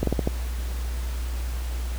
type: slowing click train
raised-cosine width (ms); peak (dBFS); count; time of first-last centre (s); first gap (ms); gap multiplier
2; -9; 5; 0.03-0.274; 43; 1.24
effects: added 60 Hz sine -26 dBFS peak until 1.98 s + pink hiss -41 dBFS RMS until 1.98 s